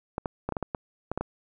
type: clicks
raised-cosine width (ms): 1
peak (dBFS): -15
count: 10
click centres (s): 0.181 / 0.258 / 0.49 / 0.523 / 0.568 / 0.627 / 0.748 / 1.116 / 1.176 / 1.21
effects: none

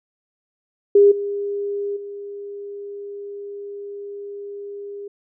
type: tone with level steps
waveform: sine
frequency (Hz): 404.6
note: G#4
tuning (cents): -45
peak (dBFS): -8 / -22 / -30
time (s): 0.95-5.08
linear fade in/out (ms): 5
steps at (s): 1.11 / 1.96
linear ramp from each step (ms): 10
effects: none

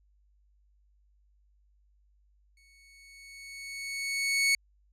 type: tone with exponential growth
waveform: sawtooth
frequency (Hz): 2217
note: C#7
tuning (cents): 0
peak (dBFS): -18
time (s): 2.57-4.55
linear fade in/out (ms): 2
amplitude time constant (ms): 430
effects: added 50 Hz sine -63 dBFS peak until 4.92 s + low-pass 11000 Hz 12 dB/octave

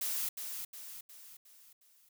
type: noise with echo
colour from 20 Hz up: blue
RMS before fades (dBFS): -35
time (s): 0.01-0.29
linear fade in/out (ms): 5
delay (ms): 360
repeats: 5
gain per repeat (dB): -6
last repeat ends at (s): 2.09
effects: none

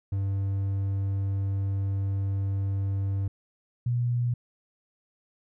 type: tone pair in turn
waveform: triangle / sine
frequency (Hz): 98 / 121.03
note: G2 / B2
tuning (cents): 0 / -35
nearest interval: major third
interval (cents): 365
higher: second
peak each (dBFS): -23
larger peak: neither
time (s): 0.12-3.28 / 3.86-4.34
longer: first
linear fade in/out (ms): 5
effects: none

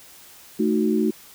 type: chord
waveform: sine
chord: D# diminished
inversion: second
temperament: equal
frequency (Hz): 220 / 311.1 / 370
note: A3 / D#4 / F#4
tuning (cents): 0 / 0 / 0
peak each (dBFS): -21 / -23 / -23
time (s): 0.59-1.11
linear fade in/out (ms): 10
effects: white hiss -47 dBFS RMS until 1.34 s

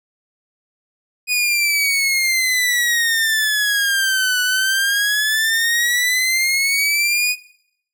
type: exponential two-way sweep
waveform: sawtooth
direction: down then up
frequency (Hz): 2490 to 1480 to 2490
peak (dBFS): -12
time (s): 1.27-7.36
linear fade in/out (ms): 50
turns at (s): 4.41
effects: noise-tail reverb RT60 0.7 s tail -20 dB re dry

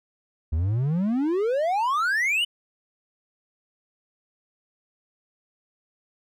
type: exponential sweep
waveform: triangle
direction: up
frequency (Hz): 73.42 to 3046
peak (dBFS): -19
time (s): 0.52-2.45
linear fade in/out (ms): 10
effects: none

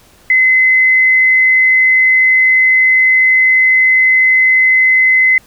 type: tone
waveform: sine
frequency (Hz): 2043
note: C7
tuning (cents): -42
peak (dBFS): -6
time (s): 0.3-5.38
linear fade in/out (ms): 2
effects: pink hiss -46 dBFS RMS until 5.46 s

